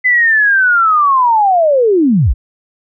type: linear sweep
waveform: sine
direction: down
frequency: 2026 to 35.08 Hz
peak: -7 dBFS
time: 0.04-2.34 s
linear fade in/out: 20 ms
effects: none